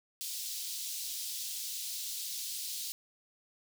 pink high-pass noise, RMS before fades -39 dBFS, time 0.21-2.92 s, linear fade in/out 0 ms, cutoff 3700 Hz, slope 24 dB/octave, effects none

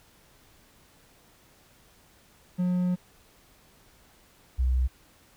triangle / sine tone pair in turn, 180 / 63.33 Hz, F#3 / B1, -47 / +44 cents, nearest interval octave + tritone, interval 1809 cents, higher first, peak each -21 dBFS, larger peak neither, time 2.58-2.96 / 4.58-4.88 s, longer first, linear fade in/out 20 ms, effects pink hiss -59 dBFS RMS until 5.36 s

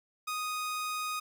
sawtooth tone, 1244.5 Hz, D#6, in tune, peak -29 dBFS, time 0.27-1.2 s, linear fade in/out 10 ms, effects none

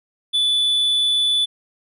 triangle tone, 3474 Hz, A7, 23 cents flat, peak -14 dBFS, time 0.33-1.46 s, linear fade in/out 20 ms, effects resampled to 32000 Hz

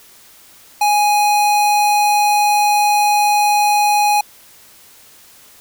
square tone, 830.6 Hz, G#5, in tune, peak -12 dBFS, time 0.81-4.21 s, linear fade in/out 5 ms, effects white hiss -45 dBFS RMS until 5.6 s

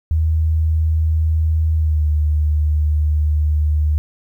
sine tone with pitch glide, 79.3 to 75.68 Hz, D#2 to D#2, +33 to -47 cents, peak -13 dBFS, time 0.11-3.98 s, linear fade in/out 0 ms, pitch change -80 cents, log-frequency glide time 1.75-2.05 s, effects 9-bit

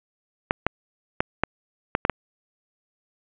clicks, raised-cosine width 0.5 ms, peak -4 dBFS, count 7, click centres 0.509 / 0.666 / 1.205 / 1.436 / 1.951 / 2.051 / 2.097 s, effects resampled to 8000 Hz + 7-bit

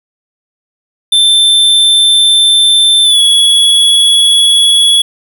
square tone with pitch glide, 3551 to 3371 Hz, A7 to G#7, +15 to +25 cents, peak -5 dBFS, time 1.12-5.02 s, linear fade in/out 5 ms, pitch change -90 cents, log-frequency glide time 3.04-3.2 s, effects 7-bit

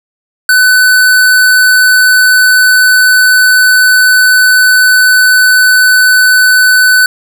square tone, 1504 Hz, F#6, 28 cents sharp, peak -4 dBFS, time 0.49-7.06 s, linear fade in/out 2 ms, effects none

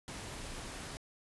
pink noise, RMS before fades -44 dBFS, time 0.08-0.97 s, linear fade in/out 0 ms, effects resampled to 24000 Hz

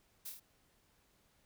blue noise with echo, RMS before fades -45 dBFS, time 0.25-0.3 s, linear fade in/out 10 ms, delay 25 ms, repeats 4, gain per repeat -3 dB, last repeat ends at 0.4 s, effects pink hiss -72 dBFS RMS until 1.45 s

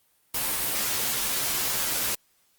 white noise with comb filter, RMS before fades -27 dBFS, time 0.34-2.15 s, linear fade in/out 5 ms, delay 12 ms, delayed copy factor -0.9, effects white hiss -66 dBFS RMS until 2.58 s + Opus 32 kbps

